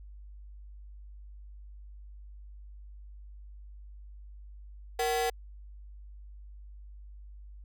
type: ring-modulated tone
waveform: 45% pulse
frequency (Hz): 613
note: D#5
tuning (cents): -26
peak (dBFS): -24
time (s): 4.99-5.3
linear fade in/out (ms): 5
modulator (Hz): 146
effects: added 50 Hz sine -45 dBFS peak until 7.64 s